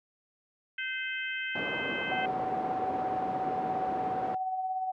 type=harmonic tone; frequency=517 Hz; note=C5; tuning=21 cents flat; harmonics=3 / 4 / 5 / 6; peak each=-35 / -37 / -39 / -41 dBFS; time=0.78-2.26 s; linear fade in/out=5 ms
type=band-pass noise; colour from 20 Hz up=pink; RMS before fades=-37 dBFS; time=1.55-4.35 s; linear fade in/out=5 ms; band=270 to 820 Hz; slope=12 dB/octave
type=tone with tremolo; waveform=sine; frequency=751 Hz; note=F#5; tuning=26 cents sharp; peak=-28 dBFS; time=2.11-4.92 s; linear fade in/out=10 ms; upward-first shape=sine; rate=17 Hz; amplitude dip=40%
effects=none